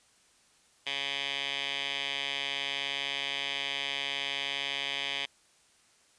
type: tone with band-pass filter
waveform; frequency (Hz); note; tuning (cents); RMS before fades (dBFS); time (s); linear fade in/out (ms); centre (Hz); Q
10% pulse; 139.4; C#3; +10; -34; 0.86-5.26; 10; 2900; 6.6
effects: white hiss -64 dBFS RMS until 6.18 s + resampled to 22050 Hz